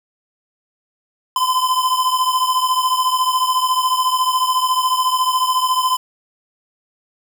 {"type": "beating tone pair", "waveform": "square", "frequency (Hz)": [1018, 1032], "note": ["C6", "C6"], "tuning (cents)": [-48, -24], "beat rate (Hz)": 14, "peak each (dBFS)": [-17, -21], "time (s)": [1.36, 5.97], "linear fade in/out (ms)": 2, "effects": []}